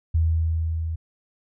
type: tone with level ramp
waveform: sine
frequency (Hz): 81.2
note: E2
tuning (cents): -26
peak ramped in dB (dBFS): -16 to -25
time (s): 0.14-0.96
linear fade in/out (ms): 10
effects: none